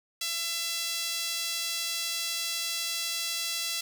sawtooth tone with high-pass filter, 672 Hz, E5, 33 cents sharp, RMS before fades -32 dBFS, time 0.21-3.81 s, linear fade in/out 5 ms, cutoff 3700 Hz, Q 1.2, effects none

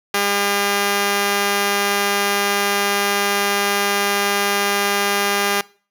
5% pulse tone pair together, 201.7 / 403.4 Hz, G3 / G4, +50 / +50 cents, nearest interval octave, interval 1200 cents, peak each -10 dBFS, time 0.14-5.61 s, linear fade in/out 2 ms, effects noise-tail reverb RT60 0.4 s tail -22 dB re dry

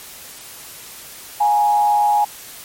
sine tone with frequency modulation, 830.6 Hz, G#5, in tune, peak -12 dBFS, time 1.4-2.25 s, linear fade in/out 10 ms, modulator 116 Hz, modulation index 0.43, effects white hiss -37 dBFS RMS until 2.64 s + MP3 64 kbps

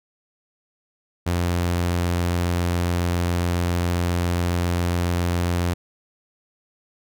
sawtooth tone, 87.31 Hz, F2, in tune, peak -16 dBFS, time 1.26-5.74 s, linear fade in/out 10 ms, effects none

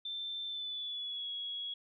sine tone with pitch glide, 3554 to 3335 Hz, A7 to G#7, +17 to +7 cents, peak -37 dBFS, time 0.05-1.74 s, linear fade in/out 5 ms, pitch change -110 cents, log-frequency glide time 0.46-1.3 s, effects none

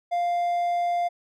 triangle tone, 698.5 Hz, F5, in tune, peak -20 dBFS, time 0.11-1.09 s, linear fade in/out 20 ms, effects none

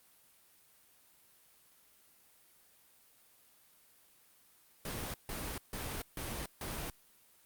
pink noise bursts, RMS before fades -40 dBFS, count 5, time 4.85-6.9 s, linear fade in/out 2 ms, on 290 ms, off 150 ms, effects white hiss -65 dBFS RMS until 7.45 s + Opus 32 kbps

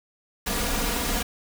pink noise with comb filter, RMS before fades -26 dBFS, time 0.46-1.23 s, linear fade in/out 10 ms, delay 4.2 ms, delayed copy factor +0.85, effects none

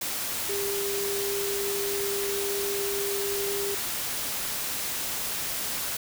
sine tone in noise, 400 Hz, G4, 35 cents sharp, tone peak -29 dBFS, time 0.49-3.75 s, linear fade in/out 5 ms, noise white, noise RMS -31 dBFS, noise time 0.01-5.97 s, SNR -1 dB, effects none

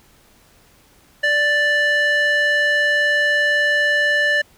square tone with band-pass filter, 587.3 Hz, D5, in tune, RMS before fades -17 dBFS, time 1.23-4.42 s, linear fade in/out 10 ms, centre 1900 Hz, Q 2.6, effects pink hiss -53 dBFS RMS until 4.57 s

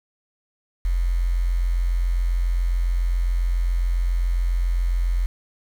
sine tone with quantisation, 43.65 Hz, F1, in tune, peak -18 dBFS, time 0.85-5.26 s, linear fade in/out 0 ms, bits 7, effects none

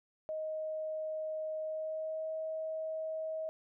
sine tone with pitch glide, 626 to 635.1 Hz, D#5 to D#5, +10 to +35 cents, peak -35 dBFS, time 0.29-3.49 s, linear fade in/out 0 ms, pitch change +25 cents, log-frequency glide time 1.61-2.32 s, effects none

